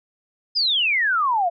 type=exponential sweep; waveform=sine; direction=down; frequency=5140 to 660 Hz; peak=-17 dBFS; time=0.55-1.5 s; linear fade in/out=20 ms; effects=none